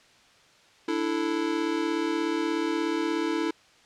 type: chord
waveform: square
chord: D suspended second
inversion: none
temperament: just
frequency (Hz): 293.7 / 330.4 / 440.5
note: D4 / E4 / A4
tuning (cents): 0 / +4 / +2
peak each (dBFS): -32 / -28 / -33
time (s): 0.88-3.51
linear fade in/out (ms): 5
effects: white hiss -57 dBFS RMS until 3.85 s + low-pass 5000 Hz 12 dB/octave